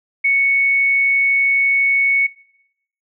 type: tone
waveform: sine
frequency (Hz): 2217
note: C#7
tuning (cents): 0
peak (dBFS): -12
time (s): 0.24-2.27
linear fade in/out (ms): 10
effects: noise-tail reverb RT60 0.8 s tail -22 dB re dry